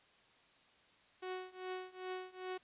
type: tone with tremolo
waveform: sawtooth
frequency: 370 Hz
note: F#4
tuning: in tune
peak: -35 dBFS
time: 1.22-2.58 s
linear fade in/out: 10 ms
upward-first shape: triangle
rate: 2.5 Hz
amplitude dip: 95%
effects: white hiss -67 dBFS RMS until 2.63 s + resampled to 8000 Hz